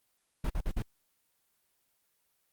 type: noise bursts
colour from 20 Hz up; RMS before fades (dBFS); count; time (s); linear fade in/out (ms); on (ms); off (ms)
brown; -30; 4; 0.44-0.823; 5; 59; 49
effects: white hiss -75 dBFS RMS until 2.52 s + Opus 24 kbps